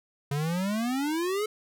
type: exponential sweep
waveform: square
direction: up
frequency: 138.59 to 437.5 Hz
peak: -27 dBFS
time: 0.31-1.46 s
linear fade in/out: 5 ms
effects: none